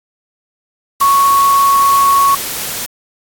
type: tone in noise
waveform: sine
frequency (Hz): 1108.7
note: C#6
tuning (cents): 0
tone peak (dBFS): -7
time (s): 1.01-2.35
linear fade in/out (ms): 5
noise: white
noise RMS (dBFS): -21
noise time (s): 1-2.86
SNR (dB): +11
effects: AAC 64 kbps